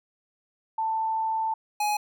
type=tone pair in turn; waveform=sine / square; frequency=887 / 837.2 Hz; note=A5 / G#5; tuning=+14 / +14 cents; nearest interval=minor second; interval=100 cents; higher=first; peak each=-24 dBFS; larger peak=neither; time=0.78-1.54 / 1.8-1.97 s; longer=first; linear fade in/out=5 ms; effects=none